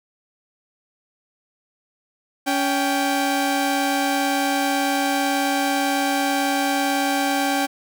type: tone pair together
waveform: sawtooth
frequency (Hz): 280.7 / 784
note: C#4 / G5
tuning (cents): +22 / 0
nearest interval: octave + tritone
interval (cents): 1778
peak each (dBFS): -18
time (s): 2.46-7.67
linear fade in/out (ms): 20
effects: none